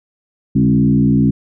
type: tone with frequency modulation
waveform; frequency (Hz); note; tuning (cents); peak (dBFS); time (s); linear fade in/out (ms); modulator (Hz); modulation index
sine; 207.7; G#3; 0; -9; 0.55-1.31; 10; 60.7; 1.4
effects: none